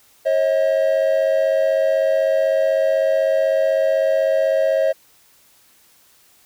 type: tone pair together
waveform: triangle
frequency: 541 / 637 Hz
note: C#5 / D#5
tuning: -42 / +41 cents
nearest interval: minor third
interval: 283 cents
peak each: -15 dBFS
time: 0.25-4.93 s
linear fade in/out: 20 ms
effects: tanh soft clip ceiling -6 dBFS + white hiss -54 dBFS RMS until 6.45 s